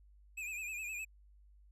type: tone with vibrato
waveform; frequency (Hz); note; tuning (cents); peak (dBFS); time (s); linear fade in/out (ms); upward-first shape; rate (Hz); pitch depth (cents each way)
square; 2509; D#7; +14; -40; 0.37-1.05; 10; sine; 9.7; 82
effects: added 50 Hz sine -59 dBFS peak until 1.71 s + low-pass 12000 Hz 12 dB/octave